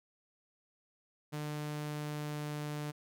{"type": "tone with pitch glide", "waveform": "sawtooth", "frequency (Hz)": [149.7, 148.75], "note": ["D3", "D3"], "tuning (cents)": [33, 22], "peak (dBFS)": -33, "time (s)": [1.32, 2.92], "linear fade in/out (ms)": 20, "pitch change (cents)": -11, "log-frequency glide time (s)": [1.57, 2.75], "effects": []}